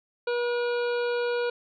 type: harmonic tone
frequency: 481.5 Hz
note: B4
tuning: 44 cents flat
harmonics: 1 / 2 / 3 / 5 / 6 / 7 / 8 / 9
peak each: -25 / -37 / -34 / -41 / -46 / -50 / -45 / -45 dBFS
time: 0.27-1.5 s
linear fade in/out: 5 ms
effects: none